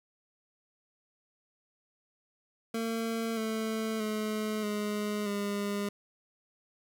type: tone with pitch steps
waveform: 25% pulse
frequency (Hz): 227 / 220.8 / 214.8 / 208.9 / 203.2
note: A#3 / A3 / A3 / G#3 / G#3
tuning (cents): -46 / +6 / -41 / +10 / -38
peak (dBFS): -27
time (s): 2.74-5.89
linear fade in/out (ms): 5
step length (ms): 630
effects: none